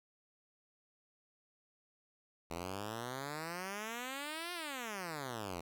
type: exponential two-way sweep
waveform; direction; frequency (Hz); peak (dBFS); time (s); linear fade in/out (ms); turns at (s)
5% pulse; up then down; 81.4 to 359.6 to 81.4; -29; 2.5-5.61; 10; 4.53
effects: none